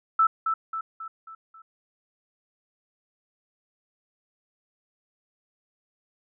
sine tone with echo, 1318.5 Hz, E6, in tune, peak -16 dBFS, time 0.19-0.27 s, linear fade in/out 5 ms, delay 270 ms, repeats 5, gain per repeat -6 dB, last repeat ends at 1.62 s, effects none

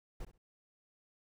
brown noise with echo, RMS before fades -42 dBFS, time 0.2-0.25 s, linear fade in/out 5 ms, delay 65 ms, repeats 2, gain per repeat -14 dB, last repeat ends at 0.38 s, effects none

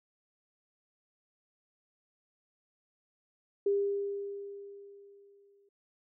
sine tone with exponential decay, 401.1 Hz, G4, 40 cents sharp, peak -24 dBFS, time 3.66-5.69 s, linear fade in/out 5 ms, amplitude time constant 440 ms, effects none

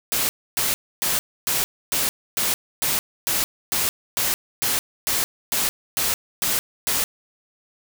white noise bursts, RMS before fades -22 dBFS, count 16, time 0.12-7.04 s, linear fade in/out 0 ms, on 170 ms, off 280 ms, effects none

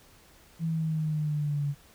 sine exponential sweep, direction down, 164.8 to 141.9 Hz, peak -26 dBFS, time 0.59-1.75 s, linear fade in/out 50 ms, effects pink hiss -57 dBFS RMS until 1.94 s

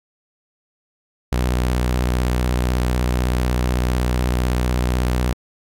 sawtooth tone with vibrato, 61.74 Hz, B1, in tune, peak -13 dBFS, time 1.32-5.33 s, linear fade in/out 5 ms, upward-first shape sine, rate 16 Hz, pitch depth 82 cents each way, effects AAC 64 kbps

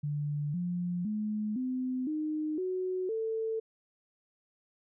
sine tone with pitch steps, 146.83 / 176.64 / 212.5 / 255.6 / 307.5 / 370 / 445.1 Hz, D3 / F3 / G#3 / C4 / D#4 / F#4 / A4, 0 / +20 / +40 / -40 / -20 / 0 / +20 cents, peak -30 dBFS, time 0.03-3.6 s, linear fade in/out 10 ms, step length 510 ms, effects none

